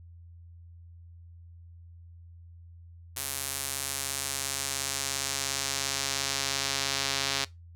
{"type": "tone with band-pass filter sweep", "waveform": "sawtooth", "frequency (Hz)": 137.1, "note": "C#3", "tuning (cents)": -19, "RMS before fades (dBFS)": -32, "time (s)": [3.16, 7.45], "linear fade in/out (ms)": 10, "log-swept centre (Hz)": [11000, 4600], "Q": 1.1, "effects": ["noise-tail reverb RT60 0.2 s tail -21 dB re dry", "added 85 Hz sine -47 dBFS peak until 7.75 s"]}